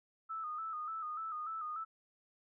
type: tone with vibrato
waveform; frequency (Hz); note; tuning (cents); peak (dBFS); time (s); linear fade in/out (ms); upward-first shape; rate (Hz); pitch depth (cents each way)
sine; 1272; D#6; +38; -38; 0.29-1.85; 20; square; 3.4; 57
effects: none